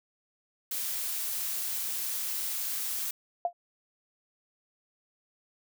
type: noise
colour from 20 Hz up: blue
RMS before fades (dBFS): -33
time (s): 0.71-3.11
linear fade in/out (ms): 5
type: tone with exponential decay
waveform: sine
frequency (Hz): 698.5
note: F5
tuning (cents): 0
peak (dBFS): -21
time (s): 3.45-3.53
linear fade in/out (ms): 2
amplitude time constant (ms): 17
effects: none